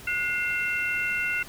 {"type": "tone cluster", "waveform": "sine", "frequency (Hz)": [1452, 2109, 2715], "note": ["F#6", "C7", "F7"], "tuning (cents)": [-33, 13, -50], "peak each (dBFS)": -29, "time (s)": [0.07, 1.43], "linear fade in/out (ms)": 5, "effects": ["pink hiss -45 dBFS RMS until 1.48 s"]}